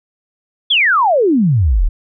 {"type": "exponential sweep", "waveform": "sine", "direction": "down", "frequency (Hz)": [3538, 32.29], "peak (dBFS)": -9, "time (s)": [0.7, 1.89], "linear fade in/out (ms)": 10, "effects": []}